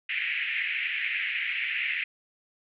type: band-pass noise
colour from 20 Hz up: pink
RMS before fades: -30 dBFS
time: 0.09-2.04 s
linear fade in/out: 5 ms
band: 1900 to 2700 Hz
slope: 48 dB/octave
effects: none